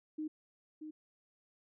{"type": "tone with echo", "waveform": "sine", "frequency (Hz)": 308.7, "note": "D#4", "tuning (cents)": -14, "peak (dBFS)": -36, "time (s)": [0.18, 0.28], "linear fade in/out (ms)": 10, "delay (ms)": 630, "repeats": 1, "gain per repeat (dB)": -7, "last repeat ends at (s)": 0.91, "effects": []}